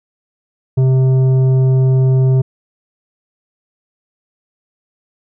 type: tone with tanh clipping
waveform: sine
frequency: 130.81 Hz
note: C3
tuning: in tune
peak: -10 dBFS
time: 0.77-2.42 s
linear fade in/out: 10 ms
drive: 9 dB
effects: none